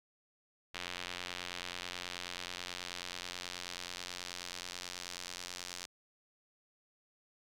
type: tone with band-pass filter sweep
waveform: sawtooth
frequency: 89.3 Hz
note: F2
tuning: 39 cents sharp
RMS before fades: -44 dBFS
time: 0.74-5.86 s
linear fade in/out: 10 ms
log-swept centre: 3100 to 5500 Hz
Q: 1.2
effects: none